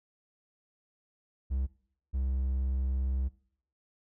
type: tone pair in turn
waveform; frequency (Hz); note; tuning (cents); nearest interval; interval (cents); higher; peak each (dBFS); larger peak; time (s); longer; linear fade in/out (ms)
triangle; 66 / 65.54; C2 / C2; +16 / +4; unison; 12; first; -26; neither; 1.5-1.67 / 2.13-3.29; second; 20
effects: noise-tail reverb RT60 0.6 s tail -20 dB re dry